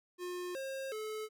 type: tone with pitch steps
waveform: square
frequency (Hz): 357.8 / 536 / 432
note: F4 / C5 / A4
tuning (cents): +42 / +42 / -32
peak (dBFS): -39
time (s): 0.18-1.29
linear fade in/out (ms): 50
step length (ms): 370
effects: none